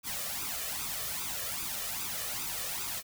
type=noise with flanger; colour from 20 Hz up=white; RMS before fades=-36 dBFS; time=0.03-3.03 s; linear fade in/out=50 ms; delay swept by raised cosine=0.82 to 1.7 ms; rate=2.5 Hz; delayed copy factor=+0.65; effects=none